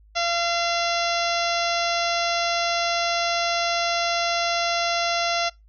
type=harmonic tone with a mistuned harmonic; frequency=685 Hz; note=F5; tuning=34 cents flat; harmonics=1 / 2 / 3 / 4 / 5 / 6 / 7 / 8 / 9; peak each=-25 / -28 / -30 / -31 / -32 / -33 / -33 / -34 / -35 dBFS; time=0.15-5.5 s; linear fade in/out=20 ms; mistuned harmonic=7; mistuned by=+26 cents; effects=noise-tail reverb RT60 0.2 s tail -24 dB re dry + added 52 Hz sine -50 dBFS peak until 5.68 s